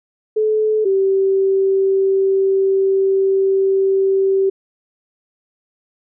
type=tone pair in turn; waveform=sine; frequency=431.4 / 386.9 Hz; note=A4 / G4; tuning=-34 / -23 cents; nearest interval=major second; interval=189 cents; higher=first; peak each=-13 / -12 dBFS; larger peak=second; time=0.36-0.85 / 0.85-4.5 s; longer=second; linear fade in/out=10 ms; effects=none